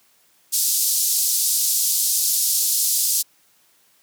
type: band-pass noise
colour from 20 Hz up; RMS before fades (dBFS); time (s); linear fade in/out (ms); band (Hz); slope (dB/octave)
white; -20; 0.52-3.23; 20; 4600 to 14000; 24
effects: white hiss -59 dBFS RMS until 4.02 s + high-pass 100 Hz 12 dB/octave